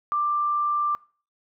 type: tone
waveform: sine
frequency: 1182 Hz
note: D6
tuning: 11 cents sharp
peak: -21 dBFS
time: 0.12-0.95 s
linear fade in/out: 0 ms
effects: noise-tail reverb RT60 0.4 s tail -22 dB re dry